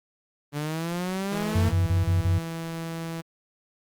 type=linear sweep; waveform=sawtooth; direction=up; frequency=143.4 to 230 Hz; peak=-23 dBFS; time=0.52-1.73 s; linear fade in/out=50 ms
type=tone; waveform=sawtooth; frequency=164.81 Hz; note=E3; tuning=in tune; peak=-27 dBFS; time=1.31-3.22 s; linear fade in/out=20 ms
type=tone bursts; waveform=sine; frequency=92.5 Hz; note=F#2; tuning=in tune; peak=-19 dBFS; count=5; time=1.55-2.386 s; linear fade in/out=5 ms; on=140 ms; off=34 ms
effects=Opus 24 kbps